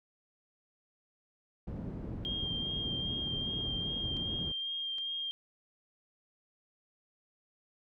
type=low-pass noise; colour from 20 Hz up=white; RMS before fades=-40 dBFS; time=1.67-4.52 s; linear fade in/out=5 ms; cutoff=210 Hz; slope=12 dB/octave
type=tone with vibrato; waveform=sine; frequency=3205 Hz; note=G7; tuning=38 cents sharp; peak=-34 dBFS; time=2.25-5.31 s; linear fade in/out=0 ms; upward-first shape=sine; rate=2.5 Hz; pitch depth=17 cents each way
type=clicks; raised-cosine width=0.2 ms; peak=-35 dBFS; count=2; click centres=4.169 / 4.984 s
effects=none